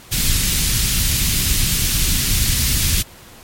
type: band-stop noise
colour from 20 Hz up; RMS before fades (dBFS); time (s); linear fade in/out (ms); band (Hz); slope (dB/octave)
pink; -17; 0.11-3.03; 20; 150 to 3000; 12
effects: pink hiss -42 dBFS RMS until 3.43 s + MP3 64 kbps